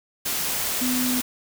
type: tone in noise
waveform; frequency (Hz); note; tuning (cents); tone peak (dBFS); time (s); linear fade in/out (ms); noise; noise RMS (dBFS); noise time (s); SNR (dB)
sine; 251.1; B3; +29; -23; 0.81-1.21; 10; white; -26; 0.25-1.22; 0
effects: none